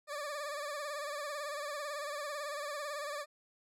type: tone with vibrato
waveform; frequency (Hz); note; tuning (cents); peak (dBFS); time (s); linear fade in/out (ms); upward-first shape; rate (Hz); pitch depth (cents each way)
20% pulse; 585; D5; -7; -33; 0.07-3.26; 50; sine; 18; 70
effects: low-pass 12000 Hz 12 dB/octave